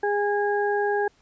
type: harmonic tone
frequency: 410 Hz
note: G#4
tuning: 22 cents flat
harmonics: 1 / 2 / 4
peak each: -23 / -26 / -29 dBFS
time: 0.03-1.08 s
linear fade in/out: 5 ms
effects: pink hiss -62 dBFS RMS until 1.21 s + resampled to 16000 Hz